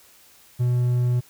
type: tone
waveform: triangle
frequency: 123 Hz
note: B2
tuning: 7 cents flat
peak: -16 dBFS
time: 0.59-1.21 s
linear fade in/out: 20 ms
effects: white hiss -53 dBFS RMS until 1.29 s